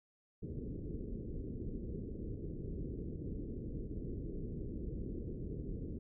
pink low-pass noise, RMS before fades -42 dBFS, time 0.42-5.99 s, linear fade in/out 10 ms, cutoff 450 Hz, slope 48 dB/octave, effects none

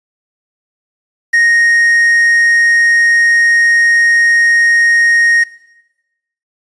triangle tone with quantisation, 1864.7 Hz, A#6, in tune, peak -5 dBFS, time 1.33-5.44 s, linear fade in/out 10 ms, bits 5, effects noise-tail reverb RT60 1.0 s tail -18 dB re dry + resampled to 22050 Hz

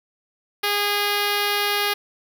5% pulse tone with notch filter, 410 Hz, G#4, 22 cents flat, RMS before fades -22 dBFS, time 0.63-1.94 s, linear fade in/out 10 ms, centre 6700 Hz, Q 1.9, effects none

